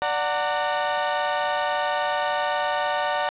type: chord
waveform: 30% pulse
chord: D augmented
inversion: none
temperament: equal with one note detuned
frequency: 587.3 / 740 / 912.6 Hz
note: D5 / F#5 / A#5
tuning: 0 / 0 / -37 cents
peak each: -24 dBFS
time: 0.02-3.29 s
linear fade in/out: 0 ms
effects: resampled to 8000 Hz + 7-bit